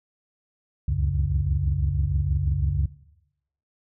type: tone cluster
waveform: sine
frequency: 67.4 / 73.6 / 92.4 / 140 Hz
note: C#2 / D2 / F#2 / C#3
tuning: -48 / +4 / -2 / +18 cents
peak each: -26 dBFS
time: 0.88-2.86 s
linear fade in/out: 5 ms
effects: noise-tail reverb RT60 0.8 s tail -17 dB re dry + tanh soft clip ceiling -12 dBFS